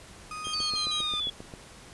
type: tone with pitch glide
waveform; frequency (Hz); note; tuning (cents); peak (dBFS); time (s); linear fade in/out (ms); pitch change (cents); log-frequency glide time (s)
35% pulse; 1244.5 to 1226.7; D#6 to D#6; 0 to -25; -34; 0.31-1.2; 2; -25; 0.58-0.87
type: tone bursts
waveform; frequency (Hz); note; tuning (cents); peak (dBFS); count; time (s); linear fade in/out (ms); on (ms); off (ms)
sawtooth; 3200; G7; +35; -30; 4; 0.44-1.018; 10; 110; 46
type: click train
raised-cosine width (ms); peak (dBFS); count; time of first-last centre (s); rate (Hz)
2; -27; 9; 0.47-1.538; 7.49
type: exponential sweep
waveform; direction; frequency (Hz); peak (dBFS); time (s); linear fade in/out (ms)
sine; down; 4631 to 3346; -28; 0.53-1.3; 5
effects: pink hiss -49 dBFS RMS until 1.93 s + resampled to 24000 Hz